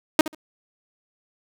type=tone with echo; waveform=sawtooth; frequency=311.1 Hz; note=D#4; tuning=in tune; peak=-7 dBFS; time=0.19-0.21 s; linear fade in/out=2 ms; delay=69 ms; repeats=2; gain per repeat=-15 dB; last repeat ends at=0.348 s; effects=none